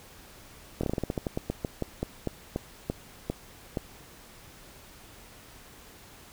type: slowing click train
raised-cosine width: 2 ms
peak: -15 dBFS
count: 20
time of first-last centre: 0.81-3.772 s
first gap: 24 ms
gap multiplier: 1.18
effects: pink hiss -51 dBFS RMS until 6.32 s